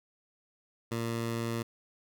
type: tone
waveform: 15% pulse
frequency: 115.7 Hz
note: A#2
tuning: 13 cents flat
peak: -25 dBFS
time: 0.91-1.63 s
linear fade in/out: 10 ms
effects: none